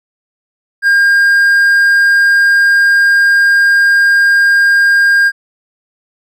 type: tone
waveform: triangle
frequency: 1610 Hz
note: G6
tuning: 46 cents sharp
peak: -4 dBFS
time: 0.82-5.32 s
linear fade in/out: 50 ms
effects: none